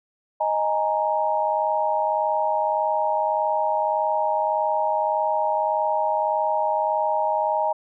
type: chord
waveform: sine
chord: D# suspended fourth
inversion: none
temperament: equal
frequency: 622.3 / 830.6 / 932.3 Hz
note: D#5 / G#5 / A#5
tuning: 0 / 0 / 0 cents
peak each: -24 dBFS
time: 0.4-7.73 s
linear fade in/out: 10 ms
effects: none